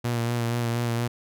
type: tone with vibrato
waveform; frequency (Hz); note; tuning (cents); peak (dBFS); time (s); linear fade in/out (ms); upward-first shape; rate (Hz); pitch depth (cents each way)
sawtooth; 118.3; A#2; +26; -20; 0.04-1.08; 10; sine; 4.2; 28
effects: none